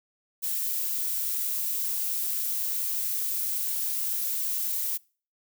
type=noise; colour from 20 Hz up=violet; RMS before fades=-29 dBFS; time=0.42-4.98 s; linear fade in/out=20 ms; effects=noise-tail reverb RT60 0.4 s tail -25 dB re dry